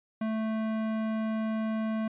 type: tone with tanh clipping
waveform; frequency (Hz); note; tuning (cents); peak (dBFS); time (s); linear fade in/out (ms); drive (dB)
sine; 220; A3; 0; -30; 0.21-2.08; 5; 18
effects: resampled to 8000 Hz